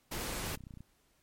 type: noise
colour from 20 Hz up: pink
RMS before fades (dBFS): -38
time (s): 0.11-0.56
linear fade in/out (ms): 10
type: clicks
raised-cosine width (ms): 5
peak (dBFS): -36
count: 12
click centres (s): 0.45 / 0.482 / 0.512 / 0.544 / 0.574 / 0.607 / 0.638 / 0.669 / 0.708 / 0.739 / 0.773 / 0.806
effects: pink hiss -71 dBFS RMS until 1.22 s + MP3 64 kbps